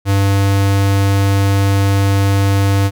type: tone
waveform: square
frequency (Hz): 98.7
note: G2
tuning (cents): +12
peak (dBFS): -11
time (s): 0.05-2.91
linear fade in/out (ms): 50
effects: none